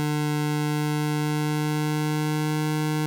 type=tone with pitch glide; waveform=25% pulse; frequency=149.9 to 153.14 Hz; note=D3 to D#3; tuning=+36 to -27 cents; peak=-19 dBFS; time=0-3.06 s; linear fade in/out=0 ms; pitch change=+37 cents; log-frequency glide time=0.9-2.66 s; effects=none